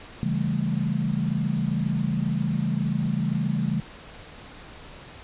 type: chord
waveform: sine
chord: A dominant seventh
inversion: first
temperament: just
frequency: 137.5 / 165 / 198 / 220 Hz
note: C#3 / E3 / G3 / A3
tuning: -14 / +2 / +18 / 0 cents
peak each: -28 / -27 / -28 / -29 dBFS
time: 0.23-3.8 s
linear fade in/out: 0 ms
effects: pink hiss -44 dBFS RMS until 5.23 s + resampled to 8000 Hz